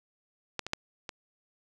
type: clicks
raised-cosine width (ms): 0.2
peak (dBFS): -14 / -19 / -11 / -20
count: 4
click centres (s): 0.593 / 0.666 / 0.734 / 1.092
effects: none